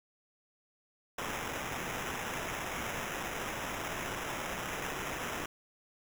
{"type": "noise with sample-and-hold", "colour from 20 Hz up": "violet", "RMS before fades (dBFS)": -38, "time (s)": [1.18, 5.46], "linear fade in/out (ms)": 5, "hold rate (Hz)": 4410, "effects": []}